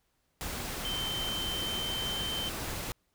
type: tone in noise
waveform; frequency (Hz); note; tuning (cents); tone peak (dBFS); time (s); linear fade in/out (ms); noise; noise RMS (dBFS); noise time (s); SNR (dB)
sine; 3099; G7; -21; -33; 0.85-2.49; 0; pink; -37; 0.41-2.92; +1
effects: pink hiss -75 dBFS RMS until 3.14 s